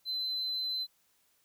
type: tone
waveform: triangle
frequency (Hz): 4053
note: B7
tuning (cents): +44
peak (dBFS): -29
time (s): 0.05-0.87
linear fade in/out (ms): 50
effects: tanh soft clip ceiling -28 dBFS + white hiss -71 dBFS RMS until 1.44 s